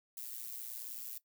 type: noise with amplitude modulation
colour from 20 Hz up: violet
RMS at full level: -41 dBFS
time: 0.17-1.18 s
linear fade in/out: 2 ms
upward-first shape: sine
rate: 119 Hz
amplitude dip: 80%
effects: noise-tail reverb RT60 0.1 s tail -17 dB re dry